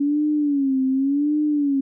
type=tone with vibrato; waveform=sine; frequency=281.2 Hz; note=C#4; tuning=25 cents sharp; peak=-17 dBFS; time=0-1.81 s; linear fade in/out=10 ms; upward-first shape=sine; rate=0.89 Hz; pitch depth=120 cents each way; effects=none